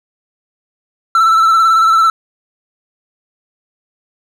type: tone with vibrato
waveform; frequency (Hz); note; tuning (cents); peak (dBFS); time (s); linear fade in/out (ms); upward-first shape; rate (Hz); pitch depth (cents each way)
triangle; 1328; E6; +12; -5; 1.15-2.1; 2; sine; 18; 36
effects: none